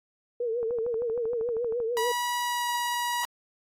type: tone with vibrato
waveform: sine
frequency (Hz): 466.2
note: A#4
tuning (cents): 0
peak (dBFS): -26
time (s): 0.4-2.12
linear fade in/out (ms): 5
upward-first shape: triangle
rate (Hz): 6.7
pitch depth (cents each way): 110
type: click train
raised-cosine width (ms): 1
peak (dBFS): -29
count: 16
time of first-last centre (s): 0.63-1.802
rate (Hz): 12.8
type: tone with pitch glide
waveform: sawtooth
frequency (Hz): 970 to 963.3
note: B5 to B5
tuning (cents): -31 to -43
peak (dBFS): -23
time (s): 1.97-3.25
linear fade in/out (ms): 0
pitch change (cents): -12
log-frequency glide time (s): 2.4-2.7
effects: AAC 48 kbps